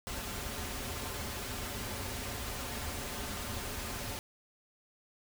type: noise with comb filter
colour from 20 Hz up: pink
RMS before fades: -39 dBFS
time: 0.07-4.19 s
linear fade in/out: 0 ms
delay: 6.2 ms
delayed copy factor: -0.6
effects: none